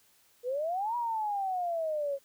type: exponential two-way sweep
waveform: sine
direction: up then down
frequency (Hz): 473.2 to 972 to 544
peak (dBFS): -29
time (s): 0.43-2.19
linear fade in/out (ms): 50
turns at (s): 0.96
effects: white hiss -65 dBFS RMS until 2.24 s